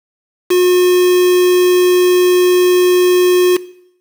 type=tone with quantisation; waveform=triangle; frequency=361 Hz; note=F#4; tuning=43 cents flat; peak=-6 dBFS; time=0.5-3.57 s; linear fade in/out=10 ms; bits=3; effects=noise-tail reverb RT60 0.7 s tail -19 dB re dry